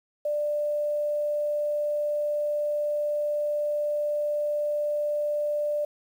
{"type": "tone with quantisation", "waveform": "sine", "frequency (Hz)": 592, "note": "D5", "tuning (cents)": 14, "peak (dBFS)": -24, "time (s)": [0.25, 5.85], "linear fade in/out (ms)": 5, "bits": 9, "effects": []}